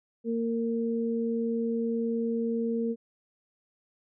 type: tone pair together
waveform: sine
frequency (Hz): 230.2 / 460.4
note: A#3 / A#4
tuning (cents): -22 / -22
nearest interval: octave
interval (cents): 1200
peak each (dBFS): -28 / -30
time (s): 0.24-2.96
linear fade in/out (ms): 50
effects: none